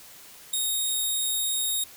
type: tone with ADSR envelope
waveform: 10% pulse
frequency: 3729 Hz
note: A#7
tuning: in tune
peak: -14 dBFS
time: 0.53-1.84 s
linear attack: 7 ms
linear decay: 4 ms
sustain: -3 dB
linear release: 5 ms
effects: white hiss -48 dBFS RMS until 1.96 s